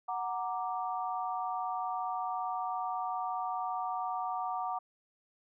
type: chord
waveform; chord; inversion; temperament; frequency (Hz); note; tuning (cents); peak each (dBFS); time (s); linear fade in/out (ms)
sine; Gb augmented; none; equal; 740 / 932.3 / 1174.7; Gb5 / Bb5 / D6; 0 / 0 / 0; -35 / -38 / -38; 0.08-4.79; 10
effects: none